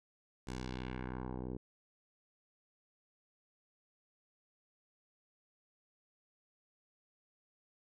10% pulse tone with low-pass filter sweep, 63.1 Hz, B1, 38 cents sharp, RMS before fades -42 dBFS, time 0.47-1.57 s, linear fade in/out 5 ms, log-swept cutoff 8600 to 430 Hz, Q 1.4, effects none

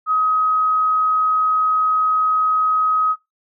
sine tone, 1265 Hz, D#6, 28 cents sharp, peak -14 dBFS, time 0.06-3.16 s, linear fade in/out 50 ms, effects noise-tail reverb RT60 0.2 s tail -19 dB re dry

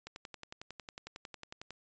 click train, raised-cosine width 0.2 ms, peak -27 dBFS, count 19, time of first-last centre 0.07-1.706 s, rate 11 Hz, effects resampled to 16000 Hz

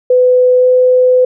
sine tone with pitch glide, 502 to 505.2 Hz, B4 to B4, +28 to +39 cents, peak -5 dBFS, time 0.1-1.25 s, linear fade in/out 5 ms, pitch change +11 cents, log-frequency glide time 0.58-0.66 s, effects none

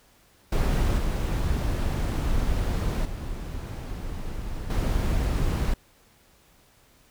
brown noise with level steps, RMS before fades -22 / -25 / -33 / -24 dBFS, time 0.52-5.74 s, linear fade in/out 5 ms, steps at 0.98 / 3.05 / 4.7 s, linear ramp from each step 5 ms, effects pink hiss -59 dBFS RMS until 7.1 s

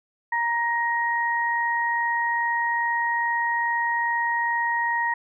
sine tone pair together, 937.6 / 1880 Hz, A#5 / A#6, +10 / +14 cents, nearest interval octave, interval 1204 cents, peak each -24 dBFS, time 0.32-5.14 s, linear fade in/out 5 ms, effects none

